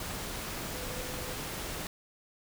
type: tone in noise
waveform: sine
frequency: 504 Hz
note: B4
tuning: 35 cents sharp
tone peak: -44 dBFS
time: 0.74-1.33 s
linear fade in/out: 2 ms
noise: pink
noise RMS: -38 dBFS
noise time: 0-1.87 s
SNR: -9 dB
effects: none